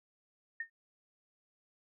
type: tone with exponential decay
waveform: sine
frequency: 1830 Hz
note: A#6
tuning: 32 cents flat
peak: -32 dBFS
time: 0.6-0.7 s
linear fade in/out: 5 ms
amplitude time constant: 20 ms
effects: none